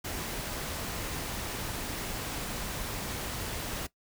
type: noise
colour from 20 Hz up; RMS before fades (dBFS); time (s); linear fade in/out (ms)
pink; -36; 0.04-3.87; 10
effects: noise-tail reverb RT60 0.1 s tail -18 dB re dry